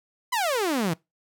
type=exponential sweep; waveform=sawtooth; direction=down; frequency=1041 to 152.2 Hz; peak=-19 dBFS; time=0.32-0.94 s; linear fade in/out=10 ms; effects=noise-tail reverb RT60 0.2 s tail -23 dB re dry